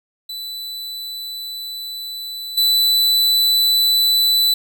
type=tone with level steps; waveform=45% pulse; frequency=3985 Hz; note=B7; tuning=15 cents sharp; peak=-27 / -13 dBFS; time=0.29-4.54 s; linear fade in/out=5 ms; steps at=2.57 s; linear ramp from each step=10 ms; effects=none